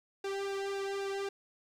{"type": "tone with flanger", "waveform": "sawtooth", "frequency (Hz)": 394.3, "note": "G4", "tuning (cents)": 10, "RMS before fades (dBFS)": -36, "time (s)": [0.24, 1.29], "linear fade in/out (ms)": 5, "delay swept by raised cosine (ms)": [0.93, 1.69], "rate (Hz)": 3.8, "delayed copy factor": -1, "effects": ["low-pass 7000 Hz 12 dB/octave", "10-bit"]}